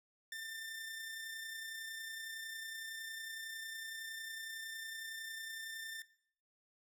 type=tone with amplitude modulation; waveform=sawtooth; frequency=1792 Hz; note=A6; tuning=31 cents sharp; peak=-38 dBFS; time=0.32-6.02 s; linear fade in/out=2 ms; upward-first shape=sine; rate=30.9 Hz; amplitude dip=30%; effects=noise-tail reverb RT60 0.6 s tail -18 dB re dry